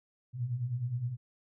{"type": "beating tone pair", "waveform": "sine", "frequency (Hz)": [114.4, 124.1], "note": ["A#2", "B2"], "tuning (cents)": [-32, 9], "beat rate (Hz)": 9.7, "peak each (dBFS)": [-38, -32], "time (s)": [0.33, 1.17], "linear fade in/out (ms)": 50, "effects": []}